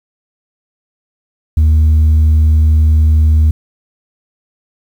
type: tone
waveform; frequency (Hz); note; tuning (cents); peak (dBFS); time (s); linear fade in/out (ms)
sine; 77.78; D#2; 0; -3; 1.57-3.51; 5
effects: tanh soft clip ceiling -5 dBFS + 7-bit

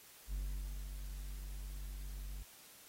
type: tone with ADSR envelope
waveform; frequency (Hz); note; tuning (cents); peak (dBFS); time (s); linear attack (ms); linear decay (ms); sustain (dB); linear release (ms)
triangle; 48.05; G1; -34; -34; 0.27-2.43; 61; 490; -6; 6
effects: white hiss -59 dBFS RMS until 2.88 s + AAC 48 kbps

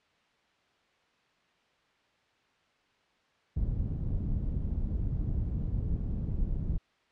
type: low-pass noise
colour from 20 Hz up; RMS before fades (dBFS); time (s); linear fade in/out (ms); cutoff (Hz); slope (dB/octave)
pink; -31; 3.56-6.78; 10; 150; 12
effects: white hiss -68 dBFS RMS until 7.11 s + low-pass 3000 Hz 12 dB/octave

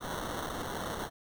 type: noise with sample-and-hold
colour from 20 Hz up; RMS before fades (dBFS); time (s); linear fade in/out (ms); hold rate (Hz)
white; -37; 0-1.1; 50; 2450
effects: none

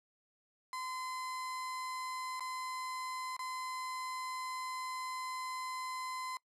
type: tone with dropouts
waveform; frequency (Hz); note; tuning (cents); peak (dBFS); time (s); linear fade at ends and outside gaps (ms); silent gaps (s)
35% pulse; 1026; C6; -34; -37; 0.73-6.37; 1; 2.396-2.406 / 3.366-3.392
effects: noise-tail reverb RT60 0.1 s tail -23 dB re dry + low-pass 11000 Hz 12 dB/octave

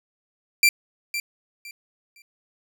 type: tone with echo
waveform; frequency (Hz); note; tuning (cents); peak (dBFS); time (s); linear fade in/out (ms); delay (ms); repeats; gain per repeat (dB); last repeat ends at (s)
sawtooth; 2356; D7; +5; -10; 0.63-0.69; 2; 510; 3; -12; 2.22
effects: none

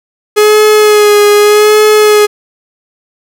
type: tone with vibrato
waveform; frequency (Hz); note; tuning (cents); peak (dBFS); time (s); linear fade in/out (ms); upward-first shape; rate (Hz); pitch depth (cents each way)
45% pulse; 420; G#4; +19; -3; 0.36-2.27; 20; sine; 0.83; 28
effects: none

